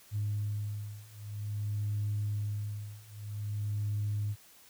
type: beating tone pair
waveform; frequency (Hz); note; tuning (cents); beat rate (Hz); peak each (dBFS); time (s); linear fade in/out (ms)
sine; 103.83 / 104.34; G#2 / G#2; 0 / +9; 0.51; -35 / -34; 0.11-4.36; 50
effects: tanh soft clip ceiling -25 dBFS + white hiss -58 dBFS RMS until 4.69 s